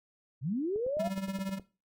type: linear sweep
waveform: sine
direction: up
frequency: 112.1 to 719 Hz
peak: -29 dBFS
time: 0.41-1.1 s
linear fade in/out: 50 ms
type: click train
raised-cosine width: 2 ms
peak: -33 dBFS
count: 9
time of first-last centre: 0.76-1.597 s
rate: 9.56 Hz
type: tone with tremolo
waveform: square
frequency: 193.3 Hz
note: G3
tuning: 24 cents flat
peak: -31 dBFS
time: 0.99-1.59 s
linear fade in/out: 10 ms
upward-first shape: triangle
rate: 17 Hz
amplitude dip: 85%
effects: noise-tail reverb RT60 0.3 s tail -17 dB re dry